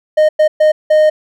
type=tone bursts at uneven times; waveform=triangle; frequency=616 Hz; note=D#5; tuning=17 cents flat; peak=-4 dBFS; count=4; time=0.17-0.29 / 0.39-0.48 / 0.6-0.72 / 0.9-1.1 s; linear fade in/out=10 ms; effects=none